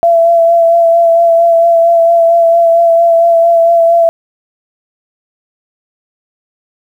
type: tone with vibrato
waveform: sine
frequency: 673 Hz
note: E5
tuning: 36 cents sharp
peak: -4 dBFS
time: 0.03-4.09 s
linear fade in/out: 0 ms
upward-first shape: sine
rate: 4.4 Hz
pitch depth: 21 cents each way
effects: 7-bit